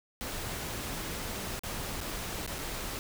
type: noise with dropouts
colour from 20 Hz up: pink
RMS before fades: -37 dBFS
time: 0.21-2.99 s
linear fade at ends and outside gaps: 0 ms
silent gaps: 1.593-1.635 / 2.005-2.012 / 2.464-2.476 / 2.584-2.588 s
effects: none